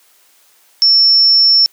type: tone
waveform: sine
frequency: 5400 Hz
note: E8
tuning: 41 cents sharp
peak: -6 dBFS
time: 0.82-1.66 s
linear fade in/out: 0 ms
effects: white hiss -51 dBFS RMS until 1.72 s + high-pass 400 Hz 12 dB/octave